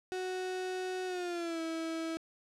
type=tone with pitch glide; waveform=35% pulse; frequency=370 to 325.8 Hz; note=F#4 to E4; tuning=0 to -20 cents; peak=-33 dBFS; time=0.12-2.17 s; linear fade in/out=0 ms; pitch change=-220 cents; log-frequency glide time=1.06-1.61 s; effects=low-pass 8000 Hz 12 dB/octave